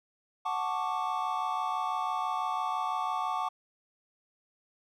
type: chord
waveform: triangle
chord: D major seventh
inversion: first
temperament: equal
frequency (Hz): 740 / 880 / 1108.7 / 1174.7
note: F#5 / A5 / C#6 / D6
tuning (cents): 0 / 0 / 0 / 0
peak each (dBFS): -33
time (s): 0.45-3.49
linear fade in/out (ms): 10
effects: none